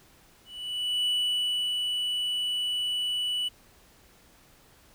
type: tone with ADSR envelope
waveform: triangle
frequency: 2960 Hz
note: F#7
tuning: in tune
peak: -22 dBFS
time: 0.45-3.49 s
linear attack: 610 ms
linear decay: 680 ms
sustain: -3 dB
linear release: 15 ms
effects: pink hiss -58 dBFS RMS until 4.94 s